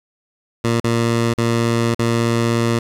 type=tone with dropouts; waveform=15% pulse; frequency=116.54 Hz; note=A#2; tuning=in tune; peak=-9 dBFS; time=0.64-2.79 s; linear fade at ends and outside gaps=5 ms; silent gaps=0.801-0.842 / 1.338-1.379 / 1.946-1.992 s; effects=low-pass 10000 Hz 12 dB/octave + 7-bit